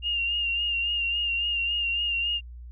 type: tone with vibrato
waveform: sine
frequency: 2803 Hz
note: F7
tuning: 6 cents sharp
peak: -24 dBFS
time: 0.02-2.41 s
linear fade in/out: 50 ms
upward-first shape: sine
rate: 3.6 Hz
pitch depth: 36 cents each way
effects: added 60 Hz sine -39 dBFS peak until 2.71 s